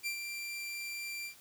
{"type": "tone with ADSR envelope", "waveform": "sawtooth", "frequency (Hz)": 2362, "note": "D7", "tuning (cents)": 9, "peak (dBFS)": -29, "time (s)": [0.03, 1.35], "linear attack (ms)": 34, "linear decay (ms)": 90, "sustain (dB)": -6, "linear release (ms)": 97, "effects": ["white hiss -58 dBFS RMS until 1.4 s"]}